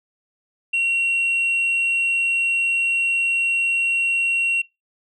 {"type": "tone", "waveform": "sine", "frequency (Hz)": 2739, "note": "F7", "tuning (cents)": -34, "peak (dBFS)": -15, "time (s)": [0.73, 4.62], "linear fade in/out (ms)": 10, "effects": ["noise-tail reverb RT60 0.2 s tail -22 dB re dry", "tanh soft clip ceiling -16 dBFS"]}